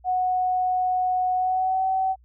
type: tone with pitch glide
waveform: sine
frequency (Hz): 736 to 759.8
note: F#5 to F#5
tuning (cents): -9 to +46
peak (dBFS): -20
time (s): 0.04-2.16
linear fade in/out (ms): 50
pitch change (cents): +55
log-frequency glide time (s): 1.35-1.85
effects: added 60 Hz sine -52 dBFS peak until 2.24 s